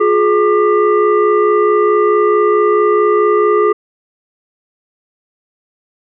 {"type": "tone with frequency modulation", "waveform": "sine", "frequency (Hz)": 421.8, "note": "G#4", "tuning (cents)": 27, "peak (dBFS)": -8, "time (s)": [0, 3.73], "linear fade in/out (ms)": 10, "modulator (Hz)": 779, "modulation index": 0.97, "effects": []}